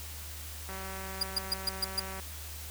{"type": "click train", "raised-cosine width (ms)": 0.5, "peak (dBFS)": -28, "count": 289, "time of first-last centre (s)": [0.69, 2.198], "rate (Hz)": 191}
{"type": "tone bursts", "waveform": "40% pulse", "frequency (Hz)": 4840, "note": "D#8", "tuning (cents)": -49, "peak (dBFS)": -25, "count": 6, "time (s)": [1.21, 1.998], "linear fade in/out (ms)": 5, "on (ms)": 23, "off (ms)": 130}
{"effects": ["added 76 Hz sine -43 dBFS peak until 2.7 s", "white hiss -45 dBFS RMS until 2.7 s"]}